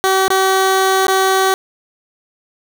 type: tone with dropouts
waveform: 15% pulse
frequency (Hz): 381.7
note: G4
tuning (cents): -46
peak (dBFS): -5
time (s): 0.04-1.54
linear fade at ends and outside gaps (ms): 0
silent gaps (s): 0.281-0.303 / 1.068-1.082
effects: none